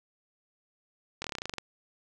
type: slowing click train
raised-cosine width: 0.2 ms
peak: -17 dBFS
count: 12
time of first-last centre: 1.22-1.583 s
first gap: 23 ms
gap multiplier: 1.07
effects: none